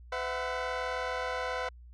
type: chord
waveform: 20% pulse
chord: B suspended fourth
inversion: none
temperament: equal with one note detuned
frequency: 506.3 / 659.3 / 740 Hz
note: B4 / E5 / F#5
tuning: +43 / 0 / 0 cents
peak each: -29 / -33 / -33 dBFS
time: 0.12-1.69 s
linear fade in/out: 5 ms
effects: added 60 Hz sine -48 dBFS peak until 1.93 s + low-pass 4000 Hz 12 dB/octave